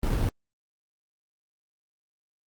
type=noise with sample-and-hold; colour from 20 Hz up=brown; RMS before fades=-25 dBFS; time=0.03-0.29 s; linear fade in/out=2 ms; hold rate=4410 Hz; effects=Opus 24 kbps